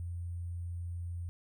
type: tone with sample-and-hold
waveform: sine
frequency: 86.5 Hz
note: F2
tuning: 16 cents flat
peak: -36 dBFS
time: 0-1.29 s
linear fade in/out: 0 ms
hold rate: 8820 Hz
effects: none